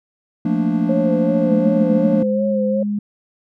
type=chord; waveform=triangle; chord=Bb major seventh; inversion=second; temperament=equal; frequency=174.61 / 220 / 233.1 / 293.7 Hz; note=F3 / A3 / Bb3 / D4; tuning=0 / 0 / 0 / 0 cents; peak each=-19 dBFS; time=0.45-2.23 s; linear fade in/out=5 ms
type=tone with vibrato; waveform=sine; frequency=530 Hz; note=C5; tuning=22 cents sharp; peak=-18 dBFS; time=0.89-2.83 s; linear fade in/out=5 ms; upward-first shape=sine; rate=2.7 Hz; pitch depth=48 cents each way
type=tone with pitch glide; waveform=sine; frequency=212.3 to 206.4 Hz; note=G#3 to G#3; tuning=+38 to -10 cents; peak=-18 dBFS; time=1.47-2.99 s; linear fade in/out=5 ms; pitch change=-48 cents; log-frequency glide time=1.96-2.36 s
effects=none